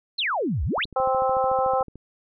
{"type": "exponential two-way sweep", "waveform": "sine", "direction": "down then up", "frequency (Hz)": [4435, 59.5, 4435], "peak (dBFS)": -22, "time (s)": [0.18, 0.85], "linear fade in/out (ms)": 10, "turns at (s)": 0.64}
{"type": "click train", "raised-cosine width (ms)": 3, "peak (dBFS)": -28, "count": 17, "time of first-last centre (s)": [0.78, 1.956], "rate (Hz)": 13.6}
{"type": "harmonic tone", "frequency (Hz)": 261.6, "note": "C4", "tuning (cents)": 0, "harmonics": [2, 3, 4, 5], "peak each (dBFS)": [-23, -23, -29, -29], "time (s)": [0.96, 1.83], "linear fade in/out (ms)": 5}
{"effects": []}